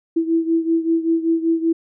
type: beating tone pair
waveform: sine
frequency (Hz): 327.8 / 333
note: E4 / E4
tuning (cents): -10 / +18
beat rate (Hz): 5.2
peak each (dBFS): -17 / -21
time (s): 0.16-1.73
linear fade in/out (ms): 10
effects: none